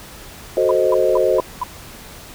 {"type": "chord", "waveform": "sine", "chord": "F# diminished seventh", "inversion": "none", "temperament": "equal", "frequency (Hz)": [370, 440, 523.3, 622.3], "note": ["F#4", "A4", "C5", "Eb5"], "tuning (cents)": [0, 0, 0, 0], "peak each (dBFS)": [-19, -20, -17, -19], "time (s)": [0.57, 1.4], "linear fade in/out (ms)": 2}
{"type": "tone bursts", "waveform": "sine", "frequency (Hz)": 997, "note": "B5", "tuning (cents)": 16, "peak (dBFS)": -18, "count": 5, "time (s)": [0.69, 1.635], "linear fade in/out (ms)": 2, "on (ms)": 21, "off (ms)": 210}
{"effects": ["pink hiss -38 dBFS RMS until 2.34 s"]}